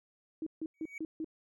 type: tone bursts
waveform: sine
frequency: 317.9 Hz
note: D#4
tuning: 37 cents sharp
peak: -34 dBFS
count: 5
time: 0.42-1.245 s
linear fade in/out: 2 ms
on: 45 ms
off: 150 ms
type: tone with exponential growth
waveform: triangle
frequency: 2256 Hz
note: C#7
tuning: 30 cents sharp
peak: -37 dBFS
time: 0.74-0.98 s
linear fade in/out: 2 ms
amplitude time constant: 51 ms
effects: none